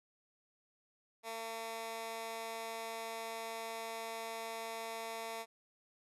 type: tone with high-pass filter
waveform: 15% pulse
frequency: 226.3 Hz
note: A3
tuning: 49 cents sharp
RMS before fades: -43 dBFS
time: 1.23-5.46 s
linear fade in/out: 50 ms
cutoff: 630 Hz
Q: 0.8
effects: resampled to 32000 Hz